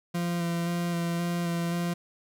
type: tone with vibrato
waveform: 40% pulse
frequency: 171.6 Hz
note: F3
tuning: 30 cents flat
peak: -26 dBFS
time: 0.14-1.94 s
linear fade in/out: 10 ms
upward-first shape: square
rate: 1.9 Hz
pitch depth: 13 cents each way
effects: 11-bit